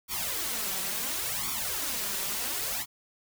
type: noise with flanger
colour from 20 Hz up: white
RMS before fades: -32 dBFS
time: 0.08-2.86 s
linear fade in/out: 50 ms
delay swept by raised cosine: 0.87 to 5.27 ms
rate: 0.71 Hz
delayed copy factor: +0.85
effects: none